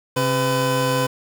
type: tone pair together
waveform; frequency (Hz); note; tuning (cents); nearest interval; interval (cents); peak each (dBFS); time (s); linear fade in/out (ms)
25% pulse; 133.76 / 505; C3 / B4; +39 / +39; octave + major seventh; 2300; -18 / -16; 0.16-1.07; 10
effects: 7-bit